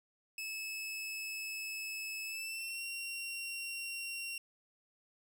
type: tone with pitch glide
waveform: sawtooth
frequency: 2600 to 2747 Hz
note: E7 to F7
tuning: -24 to -29 cents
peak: -36 dBFS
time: 0.38-4.38 s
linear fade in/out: 2 ms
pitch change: +95 cents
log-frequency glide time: 2.24-2.84 s
effects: none